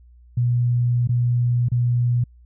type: tone with dropouts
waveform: sine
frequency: 121.4 Hz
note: B2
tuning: 29 cents flat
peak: -16 dBFS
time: 0.37-2.24 s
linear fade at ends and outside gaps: 5 ms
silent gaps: 1.074-1.091 / 1.686-1.717 s
effects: added 60 Hz sine -46 dBFS peak until 2.45 s